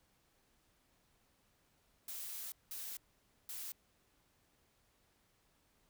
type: noise bursts at uneven times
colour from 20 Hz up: blue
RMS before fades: -45 dBFS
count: 3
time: 2.08-2.52 / 2.71-2.97 / 3.49-3.72 s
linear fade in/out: 2 ms
effects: pink hiss -74 dBFS RMS until 5.89 s